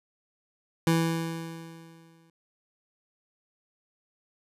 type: tone with exponential decay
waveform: 25% pulse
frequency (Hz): 164.81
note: E3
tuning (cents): 0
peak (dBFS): -16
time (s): 0.87-2.3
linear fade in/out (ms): 2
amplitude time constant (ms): 310
effects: resampled to 32000 Hz